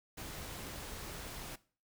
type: noise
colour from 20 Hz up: pink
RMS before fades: -45 dBFS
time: 0.17-1.56 s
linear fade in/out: 10 ms
effects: noise-tail reverb RT60 0.4 s tail -19 dB re dry